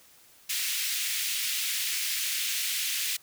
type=high-pass noise; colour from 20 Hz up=pink; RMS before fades=-30 dBFS; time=0.49-3.17 s; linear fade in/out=10 ms; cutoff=2200 Hz; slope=24 dB/octave; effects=white hiss -57 dBFS RMS until 3.22 s